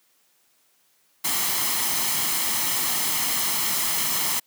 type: noise with comb filter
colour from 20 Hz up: white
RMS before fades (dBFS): -24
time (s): 1.24-4.4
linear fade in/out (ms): 10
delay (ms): 0.97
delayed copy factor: +0.5
effects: white hiss -64 dBFS RMS until 4.46 s + high-pass 150 Hz 12 dB/octave